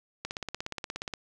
click train, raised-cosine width 0.2 ms, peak -17 dBFS, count 16, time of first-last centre 0.25-1.138 s, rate 16.9 Hz, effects none

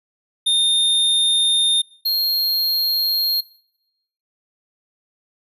square tone pair in turn, 3642 / 4233 Hz, A#7 / C8, -41 / +19 cents, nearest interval minor third, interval 260 cents, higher second, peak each -15 / -17 dBFS, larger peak first, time 0.46-1.82 / 2.05-3.41 s, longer neither, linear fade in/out 10 ms, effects noise-tail reverb RT60 0.9 s tail -24 dB re dry + resampled to 32000 Hz

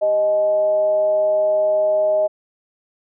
sine tone with frequency modulation, 622.3 Hz, D#5, in tune, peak -14 dBFS, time 0.01-2.28 s, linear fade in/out 20 ms, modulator 228 Hz, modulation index 0.26, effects none

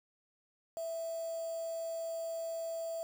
sine tone with quantisation, 659.3 Hz, E5, in tune, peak -36 dBFS, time 0.77-3.03 s, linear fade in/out 0 ms, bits 8, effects none

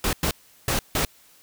pink noise bursts at uneven times, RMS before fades -23 dBFS, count 4, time 0.04-0.13 / 0.23-0.31 / 0.68-0.79 / 0.95-1.05 s, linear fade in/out 2 ms, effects white hiss -55 dBFS RMS until 1.42 s

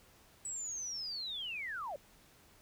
sine linear sweep, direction down, 7940 to 526 Hz, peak -38 dBFS, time 0.45-1.96 s, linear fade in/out 2 ms, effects pink hiss -63 dBFS RMS until 2.61 s

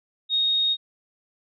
sine tone, 3729 Hz, A#7, in tune, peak -19 dBFS, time 0.29-0.77 s, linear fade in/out 50 ms, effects none

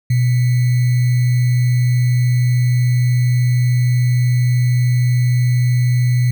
sine tone with sample-and-hold, 123.47 Hz, B2, in tune, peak -11 dBFS, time 0.1-6.31 s, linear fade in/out 5 ms, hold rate 2100 Hz, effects none

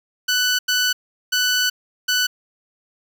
15% pulse tone bursts at uneven times, 1492 Hz, F#6, 14 cents sharp, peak -10 dBFS, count 4, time 0.28-0.59 / 0.68-0.93 / 1.32-1.7 / 2.08-2.27 s, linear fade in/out 10 ms, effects none

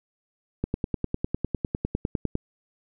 click train, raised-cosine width 3 ms, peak -12 dBFS, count 18, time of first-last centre 0.64-2.354 s, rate 9.92 Hz, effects none

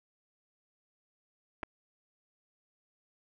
clicks, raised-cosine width 0.5 ms, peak -22 dBFS, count 2, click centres 1.631 / 1.634 s, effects none

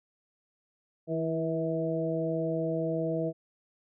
harmonic tone with a mistuned harmonic, 161.7 Hz, E3, 33 cents flat, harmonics 1 / 2 / 3 / 4, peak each -33 / -33 / -33 / -33 dBFS, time 1.07-3.33 s, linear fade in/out 50 ms, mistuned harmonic 2, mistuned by +25 cents, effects none

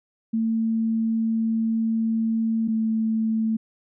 sine tone pair in turn, 224.6 / 221.8 Hz, A3 / A3, +36 / +14 cents, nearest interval unison, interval 22 cents, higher first, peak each -20 dBFS, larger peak neither, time 0.33-2.68 / 2.68-3.57 s, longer first, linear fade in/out 10 ms, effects none

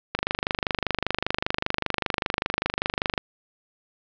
click train, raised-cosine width 0.3 ms, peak -6 dBFS, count 77, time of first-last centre 0.15-3.178 s, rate 25.1 Hz, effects low-pass 5000 Hz 12 dB/octave

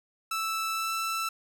sawtooth tone with pitch glide, 1318.5 to 1327.7 Hz, E6 to E6, 0 to +12 cents, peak -25 dBFS, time 0.31-1.29 s, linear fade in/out 5 ms, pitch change +12 cents, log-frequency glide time 0.73-0.92 s, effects none

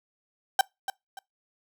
35% pulse tone with echo, 778 Hz, G5, 13 cents flat, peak -15 dBFS, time 0.59-0.61 s, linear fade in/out 2 ms, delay 290 ms, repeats 2, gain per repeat -11 dB, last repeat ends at 1.19 s, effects noise-tail reverb RT60 0.2 s tail -25 dB re dry

